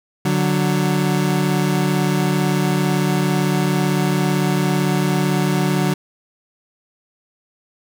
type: tone pair together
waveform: 30% pulse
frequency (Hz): 147.11 / 185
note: D3 / F#3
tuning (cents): +3 / 0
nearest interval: major third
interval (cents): 397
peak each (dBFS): -16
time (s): 0.25-5.94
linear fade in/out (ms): 5
effects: none